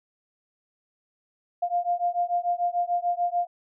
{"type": "beating tone pair", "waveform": "sine", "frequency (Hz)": [698.5, 705.3], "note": ["F5", "F5"], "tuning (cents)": [0, 17], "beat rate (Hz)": 6.8, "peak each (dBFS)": -26, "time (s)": [1.62, 3.47], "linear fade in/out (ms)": 10, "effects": []}